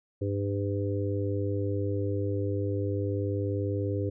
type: harmonic tone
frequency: 100.3 Hz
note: G2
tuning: 40 cents sharp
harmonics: 1 / 3 / 4 / 5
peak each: -29 / -34 / -34 / -35 dBFS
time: 0.21-4.1 s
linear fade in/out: 10 ms
effects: none